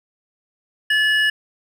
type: tone pair together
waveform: triangle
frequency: 1727.3 / 2905 Hz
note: A6 / F#7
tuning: -32 / -32 cents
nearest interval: major sixth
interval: 900 cents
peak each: -14 / -19 dBFS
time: 0.9-1.3 s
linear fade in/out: 5 ms
effects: none